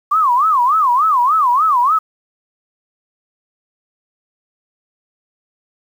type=tone with vibrato; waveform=sine; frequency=1119 Hz; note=C#6; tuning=16 cents sharp; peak=-10 dBFS; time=0.11-1.99 s; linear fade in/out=10 ms; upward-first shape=sine; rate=3.4 Hz; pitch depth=270 cents each way; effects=7-bit